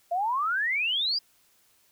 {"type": "exponential sweep", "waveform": "sine", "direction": "up", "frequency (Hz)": [666, 4978], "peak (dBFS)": -24, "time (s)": [0.11, 1.19], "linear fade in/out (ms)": 10, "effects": ["white hiss -64 dBFS RMS until 1.91 s"]}